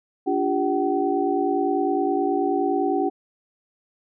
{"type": "tone cluster", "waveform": "sine", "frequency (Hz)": [288.9, 348, 397.6, 760], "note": ["D4", "F4", "G4", "F#5"], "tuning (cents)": [-28, -6, 25, 46], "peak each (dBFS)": -25, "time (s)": [0.26, 3.1], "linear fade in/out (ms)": 20, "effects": []}